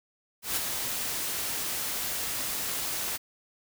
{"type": "noise with ADSR envelope", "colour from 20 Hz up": "white", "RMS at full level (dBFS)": -27, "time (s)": [0.42, 3.18], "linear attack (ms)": 150, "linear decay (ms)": 9, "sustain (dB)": -5, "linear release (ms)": 24, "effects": []}